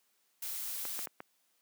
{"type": "noise", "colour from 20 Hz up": "blue", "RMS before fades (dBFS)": -39, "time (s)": [0.42, 1.06], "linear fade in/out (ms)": 5}
{"type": "clicks", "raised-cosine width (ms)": 0.5, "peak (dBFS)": -27, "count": 4, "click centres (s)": [0.853, 0.991, 1.072, 1.204]}
{"effects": ["white hiss -74 dBFS RMS until 1.61 s", "high-pass 200 Hz 12 dB/octave"]}